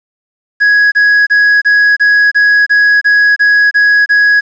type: tone bursts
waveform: triangle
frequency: 1667 Hz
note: G#6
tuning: 6 cents sharp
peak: -3 dBFS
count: 11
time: 0.6-4.41 s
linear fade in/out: 20 ms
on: 320 ms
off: 29 ms
effects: resampled to 16000 Hz + 7-bit